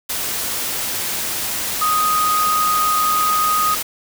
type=tone in noise; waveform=sine; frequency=1246 Hz; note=D#6; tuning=2 cents sharp; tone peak=-15 dBFS; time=1.81-3.75 s; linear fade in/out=10 ms; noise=white; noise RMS=-23 dBFS; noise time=0.09-3.83 s; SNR=+5 dB; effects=none